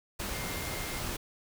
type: tone in noise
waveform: sine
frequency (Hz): 2113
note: C7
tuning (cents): +16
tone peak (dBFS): -44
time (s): 0.33-1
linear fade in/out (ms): 10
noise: pink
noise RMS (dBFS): -36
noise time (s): 0.19-1.17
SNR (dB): -11
effects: none